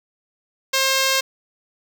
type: tone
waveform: 5% pulse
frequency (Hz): 533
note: C5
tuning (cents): +32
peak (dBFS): -5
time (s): 0.73-1.21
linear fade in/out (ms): 10
effects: none